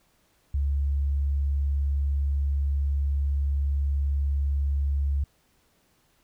sine tone, 70.2 Hz, C#2, 22 cents sharp, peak -22 dBFS, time 0.54-5.24 s, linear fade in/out 5 ms, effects pink hiss -66 dBFS RMS until 6.23 s

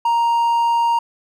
triangle tone, 934 Hz, A#5, 3 cents sharp, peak -12 dBFS, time 0.05-0.99 s, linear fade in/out 5 ms, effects none

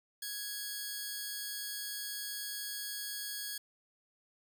10% pulse tone pair together, 1661.2 / 4450 Hz, G#6 / C#8, 0 / +6 cents, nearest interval octave + perfect fourth, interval 1706 cents, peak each -33 / -34 dBFS, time 0.22-3.58 s, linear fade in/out 5 ms, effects none

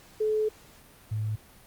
sine tone pair in turn, 430.6 / 107.65 Hz, A4 / A2, -37 / -37 cents, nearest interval 2 octaves, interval 2400 cents, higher first, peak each -23 / -27 dBFS, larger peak first, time 0.2-0.49 / 1.11-1.36 s, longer first, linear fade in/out 10 ms, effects pink hiss -54 dBFS RMS until 1.66 s + Opus 48 kbps

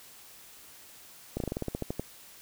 slowing click train, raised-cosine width 2 ms, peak -18 dBFS, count 12, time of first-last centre 1.37-1.996 s, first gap 32 ms, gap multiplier 1.11, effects white hiss -52 dBFS RMS until 2.41 s

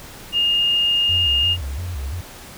sine tone, 2833 Hz, F7, 24 cents sharp, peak -15 dBFS, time 0.32-1.57 s, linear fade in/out 50 ms
sine tone with vibrato, 77.78 Hz, D#2, in tune, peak -24 dBFS, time 1.09-2.21 s, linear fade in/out 5 ms, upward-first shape square, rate 2.9 Hz, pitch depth 230 cents each way
effects pink hiss -39 dBFS RMS until 2.57 s

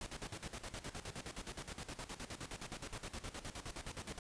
pink noise with tremolo, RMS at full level -45 dBFS, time 0.01-4.19 s, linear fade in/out 2 ms, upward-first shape square, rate 9.6 Hz, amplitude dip 75%, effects resampled to 22050 Hz

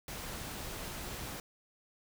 pink noise, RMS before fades -42 dBFS, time 0.08-1.4 s, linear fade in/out 2 ms, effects none

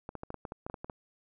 clicks, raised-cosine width 1 ms, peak -25 dBFS, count 12, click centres 0.091 / 0.153 / 0.234 / 0.304 / 0.343 / 0.452 / 0.521 / 0.665 / 0.699 / 0.742 / 0.845 / 0.898 s, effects none

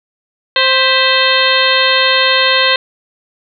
harmonic tone with a mistuned harmonic, 524 Hz, C5, 2 cents sharp, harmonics 1 / 2 / 3 / 4 / 5 / 6 / 7 / 8, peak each -17 / -17 / -17 / -17 / -17 / -17 / -17 / -17 dBFS, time 0.56-2.76 s, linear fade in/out 2 ms, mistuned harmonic 4, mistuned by -98 cents, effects none

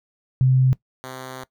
sine / 5% pulse tone pair in turn, 129.9 / 129.9 Hz, C3 / C3, -12 / -12 cents, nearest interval unison, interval 0 cents, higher neither, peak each -13 / -22 dBFS, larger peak first, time 0.41-0.73 / 1.04-1.44 s, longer second, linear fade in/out 0 ms, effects noise-tail reverb RT60 0.1 s tail -19 dB re dry

